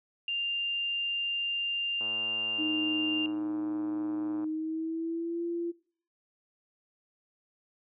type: tone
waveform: sine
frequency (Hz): 2794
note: F7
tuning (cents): 0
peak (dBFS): -29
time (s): 0.28-3.26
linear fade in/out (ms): 2
type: click train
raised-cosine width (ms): 1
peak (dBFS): -32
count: 271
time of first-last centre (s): 2.01-4.442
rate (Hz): 111
type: tone with pitch glide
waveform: sine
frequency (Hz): 309.3 to 341.2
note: D#4 to F4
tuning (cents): -10 to -40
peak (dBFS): -30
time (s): 2.58-5.72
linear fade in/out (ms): 20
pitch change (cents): +170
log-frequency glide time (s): 4.4-5.43
effects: noise-tail reverb RT60 0.5 s tail -21 dB re dry + high-pass 150 Hz 12 dB/octave